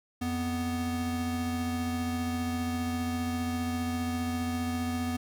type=tone pair together; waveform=square; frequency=87.29 / 246.9 Hz; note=F2 / B3; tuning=0 / 0 cents; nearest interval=octave + tritone; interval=1800 cents; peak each=-36 / -31 dBFS; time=0.21-5.17 s; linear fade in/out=10 ms; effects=none